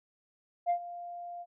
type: tone with ADSR envelope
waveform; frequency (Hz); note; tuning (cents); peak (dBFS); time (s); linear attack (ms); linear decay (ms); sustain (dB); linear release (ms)
sine; 698.5; F5; 0; -22; 0.66-1.46; 38; 87; -17; 47
effects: tanh soft clip ceiling -22 dBFS